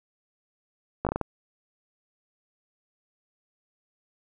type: slowing click train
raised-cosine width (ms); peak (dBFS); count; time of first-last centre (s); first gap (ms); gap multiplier
1; -12; 6; 1.05-1.213; 17; 1.33
effects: none